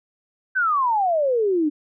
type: exponential sweep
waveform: sine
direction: down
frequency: 1568 to 288.8 Hz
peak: -17 dBFS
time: 0.55-1.7 s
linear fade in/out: 20 ms
effects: none